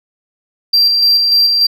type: tone with tremolo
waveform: sine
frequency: 4719 Hz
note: D8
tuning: 7 cents sharp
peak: -4 dBFS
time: 0.73-1.67 s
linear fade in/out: 10 ms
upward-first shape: square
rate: 3.4 Hz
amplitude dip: 40%
effects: tanh soft clip ceiling -6 dBFS